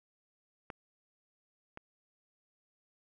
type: clicks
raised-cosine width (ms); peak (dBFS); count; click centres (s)
0.5; -26 / -29; 2; 0.702 / 1.774
effects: none